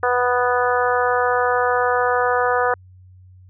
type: harmonic tone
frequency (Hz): 246.9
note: B3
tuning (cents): 0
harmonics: 2 / 3 / 4 / 5 / 6 / 7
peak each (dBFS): -20 / -22 / -24 / -23 / -24 / -28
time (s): 0.03-2.74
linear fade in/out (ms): 2
effects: added 92 Hz sine -43 dBFS peak until 3.49 s